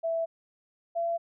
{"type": "tone pair in turn", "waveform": "sine", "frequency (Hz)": [660, 677], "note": ["E5", "E5"], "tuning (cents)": [2, 46], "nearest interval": "unison", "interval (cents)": 44, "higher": "second", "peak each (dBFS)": -26, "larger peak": "neither", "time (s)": [[0.03, 0.26], [0.95, 1.18]], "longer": "neither", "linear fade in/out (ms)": 20, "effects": []}